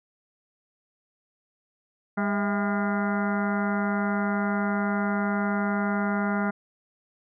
harmonic tone with a mistuned harmonic, 202.2 Hz, G#3, 46 cents flat, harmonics 1 / 2 / 3 / 4 / 5 / 6 / 7 / 8 / 9 / 10, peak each -25 / -35 / -34 / -34 / -38 / -37 / -32 / -43 / -43 / -42 dBFS, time 2.17-6.51 s, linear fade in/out 10 ms, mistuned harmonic 3, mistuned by +95 cents, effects none

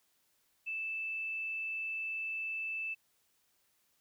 sine tone, 2637 Hz, E7, in tune, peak -35 dBFS, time 0.66-2.95 s, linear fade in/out 20 ms, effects white hiss -74 dBFS RMS until 4 s

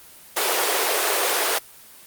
pink high-pass noise, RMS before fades -21 dBFS, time 0.36-1.59 s, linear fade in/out 10 ms, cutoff 370 Hz, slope 48 dB/octave, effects white hiss -46 dBFS RMS until 2.06 s + Opus 24 kbps

